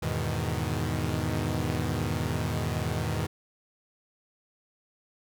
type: chord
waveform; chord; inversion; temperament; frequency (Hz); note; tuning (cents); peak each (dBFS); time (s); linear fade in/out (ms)
sawtooth; E major seventh; none; equal; 82.41 / 103.83 / 123.47 / 155.56; E2 / G#2 / B2 / D#3; 0 / 0 / 0 / 0; -29; 0.02-3.27; 10
effects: none

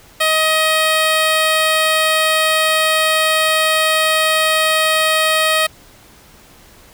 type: tone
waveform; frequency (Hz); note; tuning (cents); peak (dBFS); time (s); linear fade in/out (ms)
10% pulse; 630; D#5; +21; -4; 0.2-5.67; 10
effects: pink hiss -45 dBFS RMS until 6.93 s

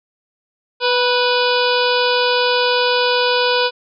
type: harmonic tone with a mistuned harmonic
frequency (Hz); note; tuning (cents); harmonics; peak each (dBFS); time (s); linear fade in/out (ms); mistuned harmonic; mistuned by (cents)
493.9; B4; 0; 1 / 2 / 3 / 5 / 6 / 7 / 8 / 9 / 10; -17 / -20 / -22 / -24 / -25 / -25 / -26 / -27 / -27; 0.8-3.71; 50; 2; -22
effects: none

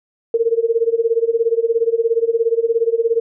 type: tone with tremolo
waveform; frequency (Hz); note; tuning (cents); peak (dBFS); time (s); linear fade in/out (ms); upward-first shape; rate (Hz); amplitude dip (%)
sine; 459.6; A#4; -25; -10; 0.34-3.2; 2; sine; 17; 90
effects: none

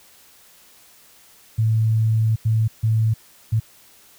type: tone bursts at uneven times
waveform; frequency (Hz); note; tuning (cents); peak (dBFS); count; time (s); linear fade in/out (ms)
sine; 110.9; A2; +14; -15; 4; 1.58-2.36 / 2.45-2.68 / 2.83-3.14 / 3.52-3.6; 10
effects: white hiss -51 dBFS RMS until 4.18 s

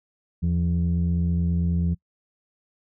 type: tone pair together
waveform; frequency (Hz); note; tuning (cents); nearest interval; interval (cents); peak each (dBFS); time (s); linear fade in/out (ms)
sine; 81.8 / 171.09; E2 / F3; -13 / -35; octave + minor second; 1278; -21; 0.42-1.95; 20
effects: noise-tail reverb RT60 0.1 s tail -26 dB re dry + tanh soft clip ceiling -16 dBFS

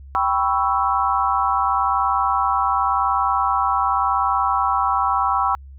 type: chord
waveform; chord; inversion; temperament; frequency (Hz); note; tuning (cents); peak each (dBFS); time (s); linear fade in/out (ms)
sine; C# half-diminished seventh; second; equal; 784 / 987.8 / 1108.7 / 1318.5; G5 / B5 / C#6 / E6; 0 / 0 / 0 / 0; -22; 0.15-5.55; 0
effects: added 68 Hz sine -37 dBFS peak until 5.78 s

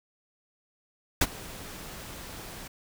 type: noise with ADSR envelope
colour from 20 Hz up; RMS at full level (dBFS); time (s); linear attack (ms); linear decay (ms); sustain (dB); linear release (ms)
pink; -20; 1.21-2.68; 6; 42; -22; 9
effects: none

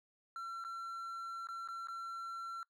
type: tone with dropouts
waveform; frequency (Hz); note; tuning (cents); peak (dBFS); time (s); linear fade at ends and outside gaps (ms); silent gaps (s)
triangle; 1355; E6; +47; -39; 0.36-2.63; 1; 0.64-0.648 / 1.471-1.487 / 1.676-1.686 / 1.872-1.884
effects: noise-tail reverb RT60 0.1 s tail -22 dB re dry

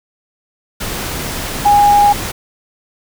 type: tone in noise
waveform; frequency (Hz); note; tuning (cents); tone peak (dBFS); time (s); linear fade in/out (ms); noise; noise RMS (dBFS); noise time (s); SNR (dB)
sine; 820; G#5; -22; -6; 1.65-2.13; 10; pink; -22; 0.8-2.32; +13
effects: none

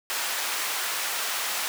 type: high-pass noise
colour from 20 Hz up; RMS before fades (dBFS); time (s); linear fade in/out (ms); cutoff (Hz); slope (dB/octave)
pink; -29; 0.1-1.68; 0; 990; 12
effects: none

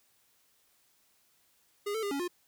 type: tone with pitch steps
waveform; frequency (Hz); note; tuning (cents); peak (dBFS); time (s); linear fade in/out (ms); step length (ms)
square; 409 / 443.2 / 404.1 / 279.6 / 354.4; G#4 / A4 / G#4 / C#4 / F4; -26 / +13 / -47 / +15 / +25; -32; 1.86-2.28; 10; 84
effects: white hiss -69 dBFS RMS until 2.47 s

